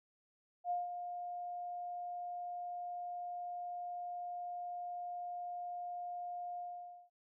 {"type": "tone with ADSR envelope", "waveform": "sine", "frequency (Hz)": 708, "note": "F5", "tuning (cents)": 23, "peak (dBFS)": -32, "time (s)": [0.64, 7.1], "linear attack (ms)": 65, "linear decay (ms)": 170, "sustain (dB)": -8, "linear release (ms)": 520, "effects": []}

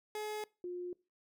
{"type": "tone pair in turn", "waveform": ["30% pulse", "sine"], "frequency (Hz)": [424.7, 356.2], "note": ["G#4", "F4"], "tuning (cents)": [39, 34], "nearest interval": "minor third", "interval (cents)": 305, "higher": "first", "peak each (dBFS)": [-35, -38], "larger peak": "first", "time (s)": [[0.15, 0.44], [0.64, 0.93]], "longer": "neither", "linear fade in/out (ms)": 2, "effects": ["noise-tail reverb RT60 0.3 s tail -23 dB re dry"]}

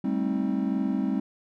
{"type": "chord", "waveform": "triangle", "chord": "A half-diminished seventh", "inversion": "third", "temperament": "just", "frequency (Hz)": [198, 220, 264, 316.8], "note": ["G3", "A3", "C4", "Eb4"], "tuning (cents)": [18, 0, 16, 31], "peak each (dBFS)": [-26, -30, -26, -31], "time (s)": [0.04, 1.2], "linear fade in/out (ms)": 5, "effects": []}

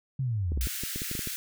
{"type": "linear sweep", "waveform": "sine", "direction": "down", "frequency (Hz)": [138.59, 52.1], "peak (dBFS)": -26, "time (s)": [0.19, 0.67], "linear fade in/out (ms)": 5}
{"type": "clicks", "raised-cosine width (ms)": 3, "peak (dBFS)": -23, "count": 10, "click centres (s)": [0.52, 0.575, 0.671, 0.836, 0.96, 1.019, 1.114, 1.152, 1.192, 1.273]}
{"type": "high-pass noise", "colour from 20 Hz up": "white", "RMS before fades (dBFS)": -35, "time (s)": [0.61, 1.36], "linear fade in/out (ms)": 0, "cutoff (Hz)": 1400, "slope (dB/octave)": 48}
{"effects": []}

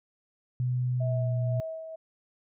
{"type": "tone with pitch glide", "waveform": "sine", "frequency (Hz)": [125.1, 121.54], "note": ["B2", "B2"], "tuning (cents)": [23, -27], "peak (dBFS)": -25, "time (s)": [0.6, 1.6], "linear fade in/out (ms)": 0, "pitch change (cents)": -50, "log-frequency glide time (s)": [0.97, 1.26]}
{"type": "tone with tremolo", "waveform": "sine", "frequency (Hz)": 644, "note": "E5", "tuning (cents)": -41, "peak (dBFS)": -32, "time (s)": [1, 1.96], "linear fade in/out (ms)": 10, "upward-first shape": "sine", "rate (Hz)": 2, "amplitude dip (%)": 50}
{"effects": []}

